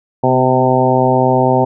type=harmonic tone with a mistuned harmonic; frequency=129 Hz; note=C3; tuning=24 cents flat; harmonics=1 / 2 / 3 / 4 / 5 / 6 / 7; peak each=-17 / -17 / -17 / -17 / -17 / -17 / -17 dBFS; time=0.23-1.65 s; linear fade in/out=10 ms; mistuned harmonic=2; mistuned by=-27 cents; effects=none